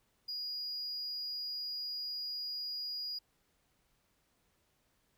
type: tone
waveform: triangle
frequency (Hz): 4882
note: D#8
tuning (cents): -34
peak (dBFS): -35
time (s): 0.28-3.19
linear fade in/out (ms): 10
effects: tanh soft clip ceiling -32 dBFS + pink hiss -75 dBFS RMS until 5.17 s